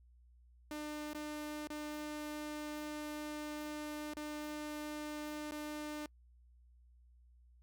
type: tone with dropouts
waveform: sawtooth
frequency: 300.4 Hz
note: D4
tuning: 39 cents sharp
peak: -37 dBFS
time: 0.71-6.06 s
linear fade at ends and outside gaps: 2 ms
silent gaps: 1.133-1.147 / 1.673-1.702 / 4.137-4.168 / 5.511-5.519 s
effects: noise-tail reverb RT60 0.1 s tail -26 dB re dry + added 60 Hz sine -61 dBFS peak until 7.62 s